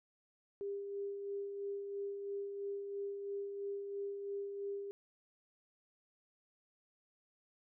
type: tone with tremolo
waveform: sine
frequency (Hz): 400.4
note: G4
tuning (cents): +37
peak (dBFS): -37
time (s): 0.61-4.91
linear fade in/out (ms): 0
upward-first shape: sine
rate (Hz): 3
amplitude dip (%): 40
effects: none